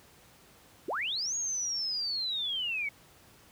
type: linear two-way sweep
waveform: sine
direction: up then down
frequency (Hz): 258.9 to 6680 to 2192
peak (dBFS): -30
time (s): 0.88-2.89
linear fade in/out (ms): 5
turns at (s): 1.35
effects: pink hiss -58 dBFS RMS until 3.51 s + high-pass 60 Hz 12 dB/octave